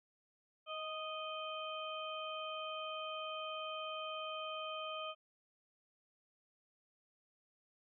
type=harmonic tone with a mistuned harmonic; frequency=622.3 Hz; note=D#5; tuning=in tune; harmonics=1 / 2 / 4 / 5; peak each=-45 / -44 / -50 / -47 dBFS; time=0.66-5.15 s; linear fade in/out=50 ms; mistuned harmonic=1; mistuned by=+16 cents; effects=none